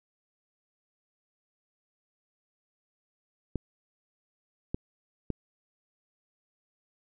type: clicks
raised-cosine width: 3 ms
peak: -17 dBFS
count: 3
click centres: 3.557 / 4.745 / 5.303 s
effects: none